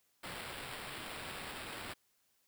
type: noise with sample-and-hold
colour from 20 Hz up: violet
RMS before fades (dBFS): -45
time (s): 0.23-1.94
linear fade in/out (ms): 10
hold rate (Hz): 6300
effects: white hiss -75 dBFS RMS until 2.47 s